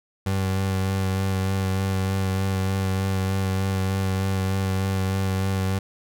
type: tone with vibrato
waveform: 30% pulse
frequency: 95.7 Hz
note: G2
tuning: 41 cents flat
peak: -19 dBFS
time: 0.26-5.79 s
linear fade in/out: 5 ms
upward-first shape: sine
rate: 3.3 Hz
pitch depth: 18 cents each way
effects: none